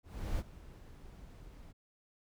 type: noise with ADSR envelope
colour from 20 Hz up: brown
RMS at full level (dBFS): -35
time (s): 0.03-1.73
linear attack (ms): 360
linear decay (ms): 35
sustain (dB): -17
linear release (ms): 25
effects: none